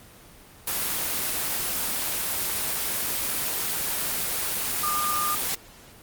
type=tone in noise; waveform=sine; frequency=1209 Hz; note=D6; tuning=50 cents sharp; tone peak=-25 dBFS; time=4.83-5.35 s; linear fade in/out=5 ms; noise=white; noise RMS=-27 dBFS; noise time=0.67-5.55 s; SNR=-1 dB; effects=pink hiss -49 dBFS RMS until 6.02 s + Opus 24 kbps